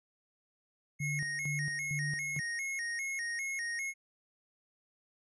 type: tone with vibrato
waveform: square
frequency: 2011 Hz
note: B6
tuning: 31 cents sharp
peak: -35 dBFS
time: 0.99-3.94 s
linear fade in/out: 50 ms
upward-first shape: square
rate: 2.5 Hz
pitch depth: 130 cents each way
type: tone with tremolo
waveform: sine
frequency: 146.83 Hz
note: D3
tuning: in tune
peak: -34 dBFS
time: 1-2.4 s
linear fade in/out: 5 ms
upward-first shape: square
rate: 2.2 Hz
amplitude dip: 80%
effects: resampled to 24000 Hz